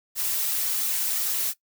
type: noise with flanger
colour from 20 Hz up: blue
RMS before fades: -26 dBFS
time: 0.15-1.54 s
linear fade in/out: 50 ms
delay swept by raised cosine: 1.8 to 6.4 ms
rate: 2.9 Hz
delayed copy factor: -0.6
effects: noise-tail reverb RT60 0.1 s tail -18 dB re dry